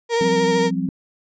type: tone with vibrato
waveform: 35% pulse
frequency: 465.5 Hz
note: A#4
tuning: 2 cents flat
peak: -15 dBFS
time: 0.09-0.71 s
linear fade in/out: 50 ms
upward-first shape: triangle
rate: 13 Hz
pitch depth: 28 cents each way
type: chord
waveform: sine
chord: F suspended second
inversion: none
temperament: equal with one note detuned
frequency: 174.61 / 191.96 / 261.6 Hz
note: F3 / G3 / C4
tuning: 0 / -36 / 0 cents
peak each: -24 dBFS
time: 0.21-0.89 s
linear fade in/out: 2 ms
effects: resampled to 16000 Hz